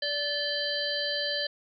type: harmonic tone with a mistuned harmonic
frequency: 581 Hz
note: D5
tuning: 19 cents flat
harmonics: 1 / 3 / 5 / 7 / 8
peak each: -34 / -34 / -34 / -34 / -34 dBFS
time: 0.02-1.47 s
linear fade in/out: 5 ms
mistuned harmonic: 5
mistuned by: +120 cents
effects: none